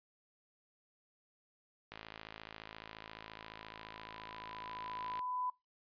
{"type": "click train", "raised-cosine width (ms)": 0.3, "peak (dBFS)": -30, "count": 179, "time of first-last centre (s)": [1.92, 5.192], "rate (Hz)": 54.4}
{"type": "tone with exponential growth", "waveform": "sine", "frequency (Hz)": 1000, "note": "B5", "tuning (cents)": 21, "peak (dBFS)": -34, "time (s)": [2.64, 5.5], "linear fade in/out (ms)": 5, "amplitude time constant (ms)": 620}
{"effects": ["noise-tail reverb RT60 0.2 s tail -22 dB re dry", "resampled to 11025 Hz"]}